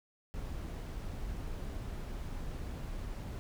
brown noise, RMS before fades -40 dBFS, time 0.34-3.39 s, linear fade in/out 0 ms, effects none

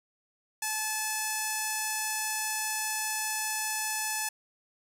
5% pulse tone with notch filter, 865 Hz, A5, 30 cents flat, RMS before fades -32 dBFS, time 0.62-4.29 s, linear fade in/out 5 ms, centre 3800 Hz, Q 1.6, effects none

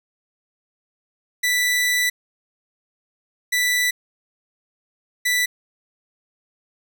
sawtooth tone bursts at uneven times, 1975.5 Hz, B6, in tune, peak -14 dBFS, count 3, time 1.43-2.1 / 3.52-3.91 / 5.25-5.46 s, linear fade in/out 10 ms, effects none

